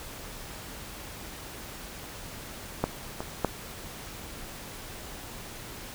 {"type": "clicks", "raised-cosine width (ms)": 1, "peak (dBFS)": [-10, -18, -9], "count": 3, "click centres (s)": [2.84, 3.205, 3.447], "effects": ["pink hiss -42 dBFS RMS until 5.94 s"]}